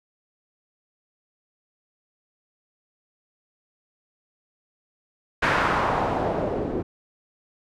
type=noise with low-pass filter sweep; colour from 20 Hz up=white; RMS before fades=-24 dBFS; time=5.42-6.83 s; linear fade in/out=10 ms; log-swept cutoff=1700 to 350 Hz; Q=1.6; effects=none